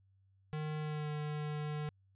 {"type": "tone with pitch glide", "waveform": "square", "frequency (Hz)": [153.1, 150.21], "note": ["D#3", "D3"], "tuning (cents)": [-28, 39], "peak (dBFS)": -37, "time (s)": [0.53, 1.89], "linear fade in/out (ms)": 0, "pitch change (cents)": -33, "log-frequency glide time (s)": [0.8, 1.09], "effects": ["added 96 Hz sine -66 dBFS peak until 2.15 s", "resampled to 8000 Hz"]}